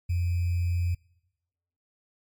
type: tone with sample-and-hold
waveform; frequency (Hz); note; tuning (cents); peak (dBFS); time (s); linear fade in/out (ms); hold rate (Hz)
sine; 87.31; F2; 0; -23; 0.09-0.95; 10; 2450
effects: noise-tail reverb RT60 1.0 s tail -26 dB re dry + MP3 96 kbps